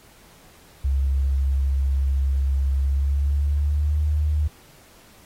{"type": "tone with pitch glide", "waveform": "sine", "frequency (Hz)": [67.9, 75.34], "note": ["C#2", "D2"], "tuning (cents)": [-35, 45], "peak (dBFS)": -18, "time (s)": [0.84, 4.48], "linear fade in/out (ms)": 10, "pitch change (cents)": 180, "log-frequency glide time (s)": [2.77, 4.05], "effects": ["pink hiss -52 dBFS RMS until 5.25 s", "AAC 48 kbps"]}